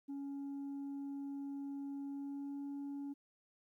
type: tone with pitch glide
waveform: sine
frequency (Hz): 279.2 to 281.6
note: C#4 to C#4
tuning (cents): +13 to +27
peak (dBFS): -38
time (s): 0.08-3.14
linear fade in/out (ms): 20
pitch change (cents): +14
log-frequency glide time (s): 2.06-2.64
effects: tanh soft clip ceiling -40 dBFS + 13-bit